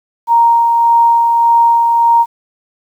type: tone with tremolo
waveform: sine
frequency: 932.3 Hz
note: A#5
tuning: in tune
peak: -5 dBFS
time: 0.27-2.26 s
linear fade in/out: 50 ms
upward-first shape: sine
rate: 1.7 Hz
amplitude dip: 30%
effects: 7-bit